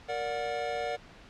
square chord, Bb augmented, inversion none, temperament just, 466.2 / 582.7 / 728.4 Hz, Bb4 / D5 / F#5, 0 / -14 / -27 cents, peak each -37 / -36 / -35 dBFS, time 0.08-0.97 s, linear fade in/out 20 ms, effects pink hiss -52 dBFS RMS until 1.29 s + low-pass 4000 Hz 12 dB/octave

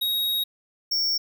square tone pair in turn, 3783 / 5478 Hz, A#7 / F8, +25 / -34 cents, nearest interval tritone, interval 641 cents, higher second, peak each -23 / -22 dBFS, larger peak second, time 0.01-0.44 / 0.91-1.18 s, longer first, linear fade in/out 10 ms, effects none

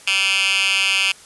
10% pulse tone with high-pass filter, 193.8 Hz, G3, 20 cents flat, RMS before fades -18 dBFS, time 0.07-1.12 s, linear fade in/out 5 ms, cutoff 2500 Hz, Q 3.9, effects white hiss -44 dBFS RMS until 1.25 s + resampled to 24000 Hz

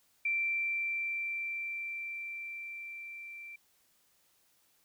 sine tone with level ramp, 2349 Hz, D7, in tune, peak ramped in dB -28 to -44 dBFS, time 0.25-3.56 s, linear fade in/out 5 ms, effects white hiss -70 dBFS RMS until 4.84 s

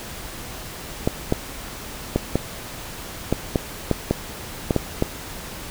clicks, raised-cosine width 2 ms, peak -4 dBFS, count 11, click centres 1.075 / 1.324 / 2.16 / 2.356 / 3.326 / 3.558 / 3.913 / 4.11 / 4.708 / 4.763 / 5.024 s, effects pink hiss -35 dBFS RMS until 5.7 s

